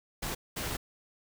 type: noise bursts at uneven times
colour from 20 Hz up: pink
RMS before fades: -35 dBFS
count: 2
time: 0.22-0.35 / 0.56-0.77 s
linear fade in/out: 10 ms
effects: none